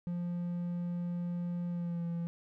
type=tone with pitch glide; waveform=triangle; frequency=174.61 to 169.84 Hz; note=F3 to F3; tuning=0 to -48 cents; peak=-31 dBFS; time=0.07-2.27 s; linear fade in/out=0 ms; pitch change=-48 cents; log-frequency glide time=1.69-2.05 s; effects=none